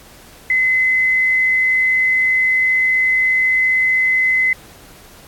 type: tone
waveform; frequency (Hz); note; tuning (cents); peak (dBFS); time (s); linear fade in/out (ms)
sine; 2039; C7; -45; -12; 0.5-4.53; 2
effects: pink hiss -43 dBFS RMS until 5.27 s + AAC 64 kbps